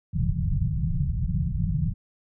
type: low-pass noise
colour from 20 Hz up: white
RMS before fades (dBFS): -25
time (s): 0.13-1.94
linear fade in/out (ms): 20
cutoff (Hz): 180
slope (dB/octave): 96
effects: none